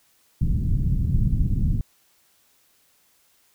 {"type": "low-pass noise", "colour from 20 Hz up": "pink", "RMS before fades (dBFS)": -21, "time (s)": [0.41, 1.81], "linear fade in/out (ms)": 2, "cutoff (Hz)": 190, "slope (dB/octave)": 24, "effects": ["white hiss -62 dBFS RMS until 3.54 s"]}